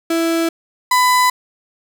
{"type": "tone pair in turn", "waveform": "35% pulse", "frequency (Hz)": [330.9, 1000.2], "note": ["E4", "B5"], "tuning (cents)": [7, 22], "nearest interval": "octave + perfect fifth", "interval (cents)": 1915, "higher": "second", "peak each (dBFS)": [-13, -9], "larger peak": "second", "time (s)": [[0.1, 0.49], [0.91, 1.3]], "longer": "neither", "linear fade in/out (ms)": 5, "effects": []}